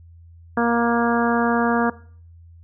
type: harmonic tone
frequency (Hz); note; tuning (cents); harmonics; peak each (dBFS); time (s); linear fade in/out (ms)
235.1; A#3; +15; 1 / 2 / 3 / 4 / 5 / 6 / 7; -20 / -23 / -25 / -26 / -27 / -28 / -28; 0.57-1.9; 5
effects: noise-tail reverb RT60 0.5 s tail -19 dB re dry + added 84 Hz sine -43 dBFS peak until 2.63 s